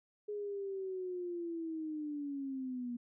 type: linear sweep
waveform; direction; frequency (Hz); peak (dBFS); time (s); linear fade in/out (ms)
sine; down; 418.9 to 237.8; -37; 0.28-2.97; 10
effects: none